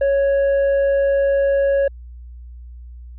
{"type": "tone with hard clipping", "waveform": "triangle", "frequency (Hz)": 554.4, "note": "C#5", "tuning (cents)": 0, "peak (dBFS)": -15, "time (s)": [0.01, 1.88], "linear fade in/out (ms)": 5, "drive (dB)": 7, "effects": ["added 60 Hz sine -34 dBFS peak until 3.18 s", "resampled to 8000 Hz"]}